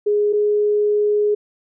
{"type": "tone pair in turn", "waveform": "sine", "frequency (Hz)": [415.3, 417.1], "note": ["G#4", "G#4"], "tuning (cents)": [0, 7], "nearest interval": "unison", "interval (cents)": 7, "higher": "second", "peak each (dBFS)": -14, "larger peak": "neither", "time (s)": [[0.06, 0.33], [0.33, 1.35]], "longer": "second", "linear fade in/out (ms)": 10, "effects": []}